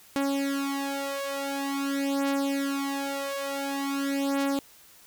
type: beating tone pair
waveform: sawtooth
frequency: 277 / 277.47 Hz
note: C#4 / C#4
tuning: -1 / +2 cents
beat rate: 0.47 Hz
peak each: -26 dBFS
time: 0.16-4.59 s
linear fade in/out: 0 ms
effects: white hiss -54 dBFS RMS until 5.06 s